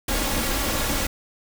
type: noise with comb filter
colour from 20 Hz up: pink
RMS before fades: -24 dBFS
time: 0.08-1.07 s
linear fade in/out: 5 ms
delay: 3.6 ms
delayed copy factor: +0.5
effects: none